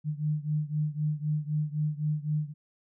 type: beating tone pair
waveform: sine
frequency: 150 / 153.9 Hz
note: D3 / D#3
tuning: +37 / -19 cents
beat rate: 3.9 Hz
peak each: -29 / -31 dBFS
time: 0.04-2.54 s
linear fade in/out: 50 ms
effects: none